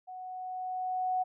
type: tone with level ramp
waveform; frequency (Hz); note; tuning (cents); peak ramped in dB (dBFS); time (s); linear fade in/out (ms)
sine; 740; F#5; 0; -41 to -26; 0.07-1.24; 20
effects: none